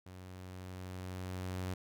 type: tone with level ramp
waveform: sawtooth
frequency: 92.2 Hz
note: F#2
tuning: 6 cents flat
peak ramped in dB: -45 to -32 dBFS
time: 0.06-1.74 s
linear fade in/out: 5 ms
effects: none